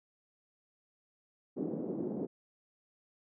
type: band-pass noise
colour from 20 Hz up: white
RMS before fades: -37 dBFS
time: 1.56-2.27 s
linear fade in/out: 20 ms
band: 180 to 410 Hz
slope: 24 dB/octave
effects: none